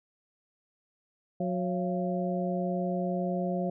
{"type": "harmonic tone with a mistuned harmonic", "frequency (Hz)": 182.1, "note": "F#3", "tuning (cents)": -27, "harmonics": [1, 2, 3, 4], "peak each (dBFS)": [-30, -36, -34, -35], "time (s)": [1.4, 3.7], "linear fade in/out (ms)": 5, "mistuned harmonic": 4, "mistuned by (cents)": -100, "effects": []}